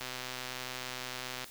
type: click train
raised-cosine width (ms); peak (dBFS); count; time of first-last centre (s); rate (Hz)
0.2; -21; 183; 0.01-1.443; 127
effects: white hiss -51 dBFS RMS until 1.5 s